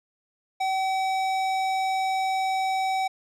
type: tone with tanh clipping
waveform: sine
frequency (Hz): 763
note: G5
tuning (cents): -47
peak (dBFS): -25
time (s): 0.6-3.08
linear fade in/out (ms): 10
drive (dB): 17
effects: none